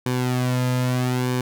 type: tone with flanger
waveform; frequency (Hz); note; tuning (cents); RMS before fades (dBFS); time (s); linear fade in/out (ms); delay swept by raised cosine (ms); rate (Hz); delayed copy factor
sawtooth; 125.9; B2; +34; -22; 0.06-1.41; 2; 1.5 to 2.7; 0.78; -0.65
effects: none